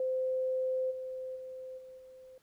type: tone with level steps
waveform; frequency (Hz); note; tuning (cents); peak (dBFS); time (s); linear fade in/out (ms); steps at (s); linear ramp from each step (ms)
sine; 517; C5; -21; -29 / -37 / -41 / -47 / -50; 0-2.38; 2; 0.9 / 1.35 / 1.77 / 1.97; 20
effects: pink hiss -71 dBFS RMS until 2.42 s